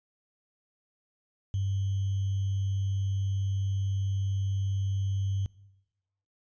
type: tone with sample-and-hold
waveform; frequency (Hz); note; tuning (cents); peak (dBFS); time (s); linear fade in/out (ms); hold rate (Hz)
sine; 97.7; G2; -5; -26; 1.54-5.46; 0; 3150
effects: noise-tail reverb RT60 1.0 s tail -22 dB re dry + resampled to 16000 Hz